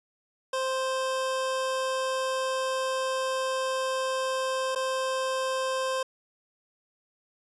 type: tone with dropouts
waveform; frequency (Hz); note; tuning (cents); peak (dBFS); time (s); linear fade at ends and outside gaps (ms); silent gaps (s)
25% pulse; 523.3; C5; 0; -23; 0.53-6.03; 5; 4.75-4.758
effects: resampled to 24000 Hz